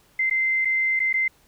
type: tone with dropouts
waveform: sine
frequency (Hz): 2077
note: C7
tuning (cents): -13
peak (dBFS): -19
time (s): 0.19-1.28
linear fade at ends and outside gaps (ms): 5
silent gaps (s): 0.299-0.309 / 0.649-0.653 / 0.994-1 / 1.129-1.139
effects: pink hiss -59 dBFS RMS until 1.47 s